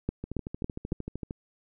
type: two click trains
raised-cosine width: 3 ms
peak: -15 / -22 dBFS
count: 4 / 15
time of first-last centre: 0.09-0.921 / 0.24-1.309 s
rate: 3.61 / 13.1 Hz
effects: none